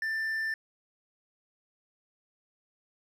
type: tone with hard clipping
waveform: sine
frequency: 1778 Hz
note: A6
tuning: 18 cents sharp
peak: -30 dBFS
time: 0.02-0.54 s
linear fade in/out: 2 ms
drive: 3 dB
effects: none